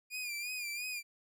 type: tone with vibrato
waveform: sawtooth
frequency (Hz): 2422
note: D#7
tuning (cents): -47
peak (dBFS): -34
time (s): 0.1-1.03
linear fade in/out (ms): 50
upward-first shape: sine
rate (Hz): 2.9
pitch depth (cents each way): 67
effects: none